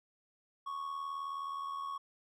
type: tone with amplitude modulation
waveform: triangle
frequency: 1108.7 Hz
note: C#6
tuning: in tune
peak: -33 dBFS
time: 0.66-1.98 s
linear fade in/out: 10 ms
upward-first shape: sine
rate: 79.3 Hz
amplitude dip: 55%
effects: none